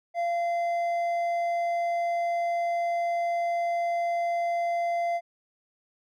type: tone with hard clipping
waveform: sine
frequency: 688 Hz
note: F5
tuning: 26 cents flat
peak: -26 dBFS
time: 0.14-5.21 s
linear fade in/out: 50 ms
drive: 5 dB
effects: none